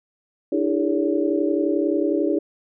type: tone cluster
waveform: sine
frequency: 297.8 / 329.1 / 401.5 / 440.8 / 566 Hz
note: D4 / E4 / G4 / A4 / C#5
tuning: +24 / -3 / +41 / +3 / +36 cents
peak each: -23 / -23 / -24 / -31 / -27 dBFS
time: 0.52-2.39 s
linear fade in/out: 5 ms
effects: none